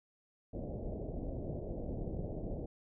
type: low-pass noise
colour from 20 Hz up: pink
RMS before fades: -40 dBFS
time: 0.53-2.66 s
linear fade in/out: 5 ms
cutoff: 660 Hz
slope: 48 dB/octave
effects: none